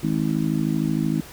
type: harmonic tone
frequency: 53.1 Hz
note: G#1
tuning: 39 cents sharp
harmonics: 3 / 4 / 5 / 6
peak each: -24 / -25 / -26 / -27 dBFS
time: 0.03-1.21 s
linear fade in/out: 5 ms
effects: pink hiss -42 dBFS RMS until 1.32 s